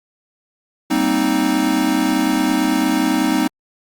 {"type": "chord", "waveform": "square", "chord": "C minor seventh", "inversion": "second", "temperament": "equal", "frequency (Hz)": [196, 233.1, 261.6, 311.1], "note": ["G3", "Bb3", "C4", "Eb4"], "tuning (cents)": [0, 0, 0, 0], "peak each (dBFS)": [-25, -24, -20, -19], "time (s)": [0.9, 3.48], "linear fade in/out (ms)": 10, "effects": ["Opus 48 kbps"]}